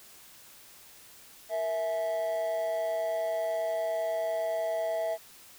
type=tone with amplitude modulation; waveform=triangle; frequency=655 Hz; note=E5; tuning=11 cents flat; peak=-23 dBFS; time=1.49-5.18 s; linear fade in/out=50 ms; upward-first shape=sine; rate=190 Hz; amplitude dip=65%; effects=white hiss -53 dBFS RMS until 5.58 s